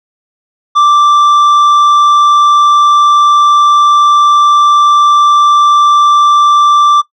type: tone with tanh clipping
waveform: triangle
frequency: 1174.7 Hz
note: D6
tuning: in tune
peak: -5 dBFS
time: 0.75-7.02 s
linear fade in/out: 20 ms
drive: 11 dB
effects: noise-tail reverb RT60 0.1 s tail -18 dB re dry